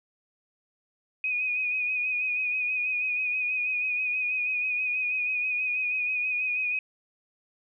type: tone with vibrato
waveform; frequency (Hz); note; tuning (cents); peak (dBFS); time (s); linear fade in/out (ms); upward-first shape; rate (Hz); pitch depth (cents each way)
sine; 2489; D#7; 0; -25; 1.24-6.79; 2; sine; 6.2; 35
effects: none